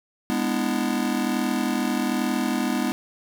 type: chord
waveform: square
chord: E dominant seventh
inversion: first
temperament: just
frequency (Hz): 206 / 247.2 / 296.7 / 329.6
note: G#3 / B3 / D4 / E4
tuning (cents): -14 / +2 / +18 / 0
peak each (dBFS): -29 / -26 / -30 / -31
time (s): 0.3-2.92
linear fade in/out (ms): 0
effects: none